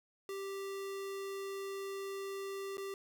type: tone with dropouts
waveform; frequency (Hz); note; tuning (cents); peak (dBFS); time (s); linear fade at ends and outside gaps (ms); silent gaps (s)
square; 392; G4; 0; -40; 0.29-2.94; 1; 2.771-2.78
effects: none